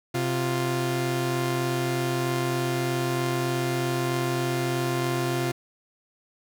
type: tone pair together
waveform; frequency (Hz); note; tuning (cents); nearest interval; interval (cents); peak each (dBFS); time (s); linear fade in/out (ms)
sawtooth; 130.81 / 349.2; C3 / F4; 0 / 0; octave + perfect fourth; 1700; -23; 0.14-5.52; 10
effects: none